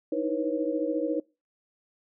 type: tone cluster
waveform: sine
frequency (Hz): 307.7 / 321.8 / 486.8 / 546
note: D#4 / E4 / B4 / C#5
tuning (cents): -19 / -42 / -25 / -26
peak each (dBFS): -31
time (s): 0.12-1.2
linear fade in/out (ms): 5
effects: noise-tail reverb RT60 0.3 s tail -25 dB re dry